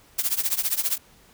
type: noise with tremolo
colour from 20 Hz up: blue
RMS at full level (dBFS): -21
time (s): 0.18-0.98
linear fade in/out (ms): 10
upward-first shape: triangle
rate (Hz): 15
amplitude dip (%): 95
effects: pink hiss -55 dBFS RMS until 1.33 s